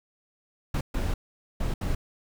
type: noise bursts at uneven times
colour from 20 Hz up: brown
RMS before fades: -27 dBFS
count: 4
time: 0.74-0.81 / 0.94-1.14 / 1.6-1.74 / 1.81-1.95 s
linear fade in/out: 5 ms
effects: none